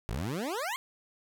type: exponential sweep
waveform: 20% pulse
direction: up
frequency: 49 to 1108.7 Hz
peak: -27 dBFS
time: 0.09-0.76 s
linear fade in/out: 0 ms
effects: none